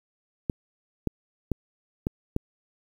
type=clicks; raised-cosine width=3 ms; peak=-12 dBFS; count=5; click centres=0.498 / 1.073 / 1.517 / 2.069 / 2.364 s; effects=8-bit